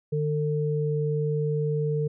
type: tone pair together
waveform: sine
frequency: 150.17 / 450 Hz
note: D3 / A4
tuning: +39 / +39 cents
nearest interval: octave + perfect fifth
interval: 1900 cents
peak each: -25 / -27 dBFS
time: 0.12-2.08 s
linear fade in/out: 10 ms
effects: none